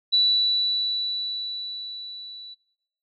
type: tone with level ramp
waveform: sine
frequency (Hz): 3951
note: B7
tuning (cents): 0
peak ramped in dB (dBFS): -15 to -38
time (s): 0.12-2.55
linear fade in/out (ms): 20
effects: noise-tail reverb RT60 0.7 s tail -21 dB re dry